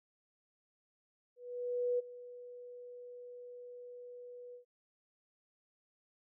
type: tone with ADSR envelope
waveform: sine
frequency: 489.9 Hz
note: B4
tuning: 14 cents flat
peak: -29 dBFS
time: 1.36-4.65 s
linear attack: 630 ms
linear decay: 17 ms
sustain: -18 dB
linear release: 110 ms
effects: none